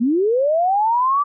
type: linear sweep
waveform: sine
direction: up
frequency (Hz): 218.8 to 1176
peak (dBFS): -14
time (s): 0-1.24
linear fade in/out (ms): 20
effects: none